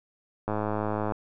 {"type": "click train", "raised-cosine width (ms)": 1, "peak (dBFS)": -15, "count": 69, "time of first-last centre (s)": [0.48, 1.122], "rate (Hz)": 106, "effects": []}